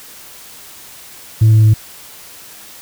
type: tone with pitch steps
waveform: sine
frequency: 110 / 109.18 / 108.36 Hz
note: A2 / A2 / A2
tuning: 0 / -13 / -26 cents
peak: -3 dBFS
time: 1.41-1.74 s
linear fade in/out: 10 ms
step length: 110 ms
effects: tanh soft clip ceiling -4 dBFS + white hiss -37 dBFS RMS until 2.81 s